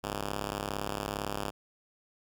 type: ring-modulated tone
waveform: 5% pulse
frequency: 101.9 Hz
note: G#2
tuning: 32 cents flat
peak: -19 dBFS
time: 0.03-1.51 s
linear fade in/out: 20 ms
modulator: 32.2 Hz
effects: none